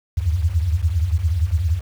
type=tone cluster; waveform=sine; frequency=75.1 / 82.3 / 92.5 Hz; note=D2 / E2 / F#2; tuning=+39 / -2 / 0 cents; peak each=-21 dBFS; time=0.17-1.81 s; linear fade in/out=10 ms; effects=7-bit